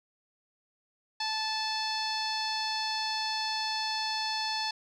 sawtooth tone with low-pass filter, 874 Hz, A5, 12 cents flat, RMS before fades -32 dBFS, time 1.2-4.71 s, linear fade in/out 5 ms, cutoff 4800 Hz, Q 9.6, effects 11-bit

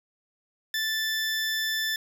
20% pulse tone, 1760 Hz, A6, in tune, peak -21 dBFS, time 0.74-1.96 s, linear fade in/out 2 ms, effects none

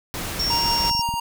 pink noise, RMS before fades -29 dBFS, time 0.14-0.9 s, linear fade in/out 0 ms
sine tone, 5490 Hz, F8, 31 cents flat, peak -21 dBFS, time 0.39-1.02 s, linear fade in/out 10 ms
clicks, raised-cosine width 5 ms, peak -21 dBFS, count 11, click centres 0.479 / 0.534 / 0.575 / 0.657 / 0.806 / 0.851 / 0.912 / 0.95 / 0.994 / 1.09 / 1.14 s
square tone with tremolo, 935 Hz, A#5, 5 cents sharp, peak -22 dBFS, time 0.5-1.2 s, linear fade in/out 5 ms, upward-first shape sine, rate 5.9 Hz, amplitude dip 30%
effects none

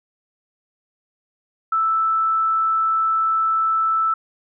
sine tone, 1318.5 Hz, E6, in tune, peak -16 dBFS, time 1.72-4.14 s, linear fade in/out 5 ms, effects none

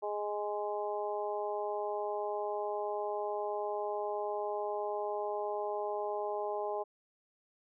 harmonic tone, 207.7 Hz, G#3, in tune, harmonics 2 / 3 / 4 / 5, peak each -37 / -38 / -38 / -44 dBFS, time 0.02-6.84 s, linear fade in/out 20 ms, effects none

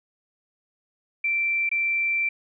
sine tone with dropouts, 2346 Hz, D7, 2 cents flat, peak -21 dBFS, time 1.24-2.29 s, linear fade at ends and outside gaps 5 ms, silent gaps 1.692-1.714 s, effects none

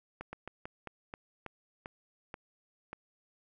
slowing click train, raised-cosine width 0.5 ms, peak -26 dBFS, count 10, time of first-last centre 0.21-2.93 s, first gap 120 ms, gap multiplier 1.22, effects none

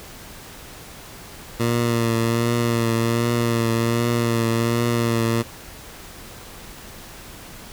15% pulse tone with vibrato, 116.54 Hz, A#2, in tune, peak -12 dBFS, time 1.59-5.43 s, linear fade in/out 20 ms, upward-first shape triangle, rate 1.3 Hz, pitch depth 37 cents each way, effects pink hiss -40 dBFS RMS until 7.72 s

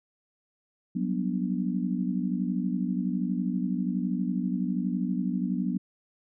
sine chord, G major seventh, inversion third, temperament just, 183.75 / 196 / 245 / 294 Hz, F#3 / G3 / B3 / D4, -12 / 0 / -14 / +2 cents, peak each -29 / -34 / -30 / -35 dBFS, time 0.95-5.78 s, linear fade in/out 10 ms, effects none

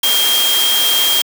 sine tone in noise, 3216 Hz, G7, 44 cents sharp, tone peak -13 dBFS, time 0.03-1.22 s, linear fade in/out 5 ms, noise white, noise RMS -17 dBFS, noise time 0.03-1.22 s, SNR +1 dB, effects high-pass 300 Hz 12 dB/octave

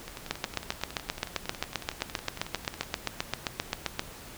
two click trains, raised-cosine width 0.2 ms, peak -21 / -10 dBFS, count 31 / 29, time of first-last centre 0.08-2.832 / 0.31-3.994 s, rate 10.9 / 7.6 Hz, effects pink hiss -46 dBFS RMS until 4.37 s

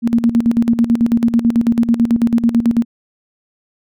sine tone with tremolo, 233.1 Hz, A#3, in tune, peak -8 dBFS, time 0.02-2.85 s, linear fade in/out 50 ms, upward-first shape square, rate 9.1 Hz, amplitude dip 75%, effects none

